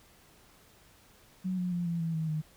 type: tone with pitch steps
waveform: sine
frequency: 185.3 / 179.82 / 174.5 / 169.33 / 164.32 / 159.46 / 154.74 Hz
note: F#3 / F#3 / F3 / E3 / E3 / D#3 / D#3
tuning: +3 / -49 / -1 / +47 / -5 / +43 / -9 cents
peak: -29 dBFS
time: 1.44-2.42 s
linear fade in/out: 20 ms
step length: 140 ms
effects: pink hiss -60 dBFS RMS until 2.56 s